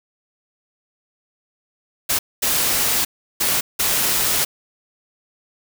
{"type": "noise bursts at uneven times", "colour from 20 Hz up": "white", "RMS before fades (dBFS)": -19, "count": 4, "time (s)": [[2.09, 2.19], [2.42, 3.05], [3.4, 3.61], [3.79, 4.45]], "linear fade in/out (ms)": 10, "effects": []}